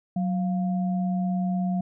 sine tone pair together, 185.01 / 698.5 Hz, F#3 / F5, 0 / 0 cents, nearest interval octave + major seventh, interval 2300 cents, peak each -23 / -34 dBFS, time 0.16-1.81 s, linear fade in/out 5 ms, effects none

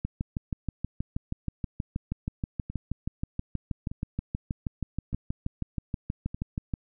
two click trains, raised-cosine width 5 ms, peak -23 / -17 dBFS, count 4 / 43, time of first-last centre 2.7-6.345 / 0.05-6.738 s, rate 0.823 / 6.28 Hz, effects none

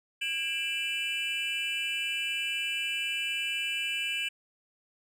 triangle tone cluster, 1631 / 2376 / 2652 / 2963 Hz, G#6 / D7 / E7 / F#7, -32 / +20 / +10 / +2 cents, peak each -40 / -34 / -32 / -32 dBFS, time 0.21-4.29 s, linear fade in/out 10 ms, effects none

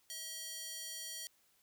square tone with high-pass filter, 640 Hz, D#5, 49 cents sharp, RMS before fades -45 dBFS, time 0.1-1.27 s, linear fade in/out 0 ms, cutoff 4300 Hz, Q 0.93, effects white hiss -72 dBFS RMS until 1.62 s

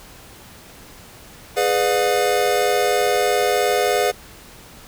square chord, G# diminished seventh, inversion none, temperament just, 415.3 / 498.4 / 598 / 717.6 Hz, G#4 / B4 / D5 / F5, 0 / +16 / +31 / +47 cents, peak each -22 / -22 / -25 / -22 dBFS, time 1.56-4.12 s, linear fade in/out 20 ms, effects pink hiss -43 dBFS RMS until 4.87 s

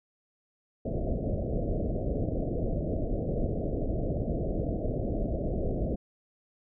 pink low-pass noise, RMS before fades -30 dBFS, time 0.85-5.96 s, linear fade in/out 5 ms, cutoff 680 Hz, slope 96 dB/octave, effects none

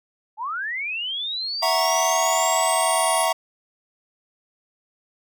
sine linear sweep, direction up, 814 to 9956 Hz, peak -25 dBFS, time 0.37-3.27 s, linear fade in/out 50 ms
square chord, F# dominant seventh, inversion third, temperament equal, 659.3 / 740 / 932.3 / 1108.7 Hz, E5 / F#5 / A#5 / C#6, 0 / 0 / 0 / 0 cents, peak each -24 / -26 / -25 / -27 dBFS, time 1.62-3.33 s, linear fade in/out 10 ms
effects none

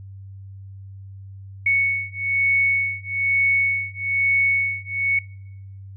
sine beating tone pair, 2217 / 2218.1 Hz, C#7 / C#7, 0 / 0 cents, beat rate 1.1 Hz, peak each -21 dBFS, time 1.66-5.19 s, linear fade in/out 5 ms, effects noise-tail reverb RT60 0.9 s tail -24 dB re dry + added 97 Hz sine -36 dBFS peak until 5.96 s

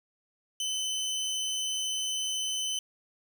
25% pulse tone, 3038 Hz, F#7, 45 cents sharp, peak -26 dBFS, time 0.6-2.79 s, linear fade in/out 2 ms, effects none

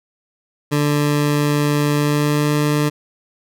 20% pulse tone with pitch glide, 146.83 to 148.45 Hz, D3 to D3, 0 to +19 cents, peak -10 dBFS, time 0.71-2.9 s, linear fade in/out 20 ms, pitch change +19 cents, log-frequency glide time 1.95-2.52 s, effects none

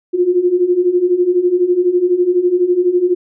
sine beating tone pair, 349.2 / 361.2 Hz, F4 / F#4, 0 / -42 cents, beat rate 12 Hz, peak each -16 / -12 dBFS, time 0.13-3.15 s, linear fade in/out 20 ms, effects none

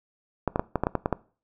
clicks, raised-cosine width 1 ms, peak -9 dBFS, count 9, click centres 0.477 / 0.559 / 0.595 / 0.757 / 0.836 / 0.869 / 0.953 / 1.059 / 1.127 s, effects noise-tail reverb RT60 0.4 s tail -21 dB re dry

